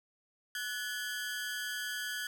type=ring-modulated tone; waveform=sawtooth; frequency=1595 Hz; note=G6; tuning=30 cents sharp; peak=-29 dBFS; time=0.55-2.27 s; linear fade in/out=2 ms; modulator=115 Hz; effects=10-bit